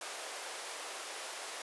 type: high-pass noise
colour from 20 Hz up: pink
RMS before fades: -43 dBFS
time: 0.01-1.62 s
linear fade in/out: 2 ms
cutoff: 470 Hz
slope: 24 dB/octave
effects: resampled to 24000 Hz